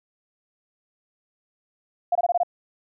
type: tone bursts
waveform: sine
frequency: 702 Hz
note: F5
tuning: 9 cents sharp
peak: -17 dBFS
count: 6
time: 2.12-2.433 s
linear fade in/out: 5 ms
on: 33 ms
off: 23 ms
effects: none